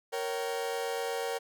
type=chord; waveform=40% pulse; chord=G diminished; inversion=first; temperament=equal with one note detuned; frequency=466.2 / 554.4 / 770.1 Hz; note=Bb4 / Db5 / G5; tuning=0 / 0 / -31 cents; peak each=-33 / -37 / -37 dBFS; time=0.12-1.39 s; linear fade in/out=20 ms; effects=none